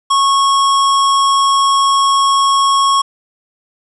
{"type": "tone", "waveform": "square", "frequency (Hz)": 1099, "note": "C#6", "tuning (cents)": -15, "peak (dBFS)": -10, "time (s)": [0.1, 3.02], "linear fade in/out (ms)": 10, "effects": ["resampled to 24000 Hz", "7-bit"]}